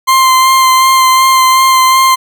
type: tone with vibrato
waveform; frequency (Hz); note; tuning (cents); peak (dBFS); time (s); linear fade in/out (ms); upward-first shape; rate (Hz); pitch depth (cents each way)
40% pulse; 1046.5; C6; 0; -4; 0.07-2.16; 20; sine; 2.7; 16
effects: none